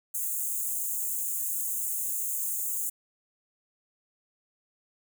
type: high-pass noise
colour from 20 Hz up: white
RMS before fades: -31 dBFS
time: 0.14-2.9 s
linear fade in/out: 10 ms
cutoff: 6600 Hz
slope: 96 dB/octave
effects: none